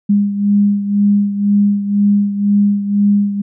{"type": "beating tone pair", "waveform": "sine", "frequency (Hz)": [202.9, 204.9], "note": ["G#3", "G#3"], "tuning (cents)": [-40, -23], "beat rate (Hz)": 2, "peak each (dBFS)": [-11, -17], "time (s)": [0.09, 3.42], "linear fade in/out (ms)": 10, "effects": []}